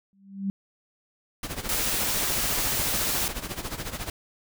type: tone with exponential growth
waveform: sine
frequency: 196 Hz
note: G3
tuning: in tune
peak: -22 dBFS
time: 0.13-0.5 s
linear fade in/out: 0 ms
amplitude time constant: 79 ms
type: noise with tremolo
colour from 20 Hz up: pink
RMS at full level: -31 dBFS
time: 1.43-4.1 s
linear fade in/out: 2 ms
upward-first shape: sine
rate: 14 Hz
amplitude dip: 75%
type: noise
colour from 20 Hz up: white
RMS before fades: -27 dBFS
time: 1.69-3.28 s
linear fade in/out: 0 ms
effects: none